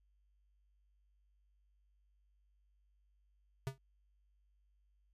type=tone with exponential decay; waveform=square; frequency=134.2 Hz; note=C3; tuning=44 cents sharp; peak=-33 dBFS; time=3.67-3.78 s; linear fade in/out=0 ms; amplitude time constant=23 ms; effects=added 50 Hz sine -70 dBFS peak until 5.13 s + resampled to 32000 Hz